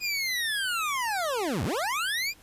25% pulse linear two-way sweep, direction down then up, 2489 to 70.6 to 2475 Hz, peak -23 dBFS, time 0-2.34 s, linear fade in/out 50 ms, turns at 1.64 s, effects pink hiss -56 dBFS RMS until 2.42 s + resampled to 32000 Hz

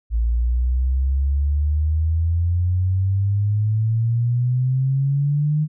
sine exponential sweep, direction up, 55.9 to 154.4 Hz, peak -16 dBFS, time 0.1-5.68 s, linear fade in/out 50 ms, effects none

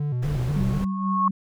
triangle tone with vibrato, 134.5 Hz, C3, 48 cents sharp, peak -21 dBFS, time 0-0.79 s, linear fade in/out 5 ms, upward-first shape square, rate 4.1 Hz, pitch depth 150 cents each way
brown noise, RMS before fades -30 dBFS, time 0.22-0.85 s, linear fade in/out 10 ms
sine tone with exponential growth, 1096 Hz, C#6, 20 cents flat, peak -16 dBFS, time 0.49-1.28 s, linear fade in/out 2 ms, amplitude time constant 170 ms
sine tone with tremolo, 192.1 Hz, G3, 35 cents flat, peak -22 dBFS, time 0.56-1.31 s, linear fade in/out 5 ms, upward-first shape sine, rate 4.2 Hz, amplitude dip 40%
effects none

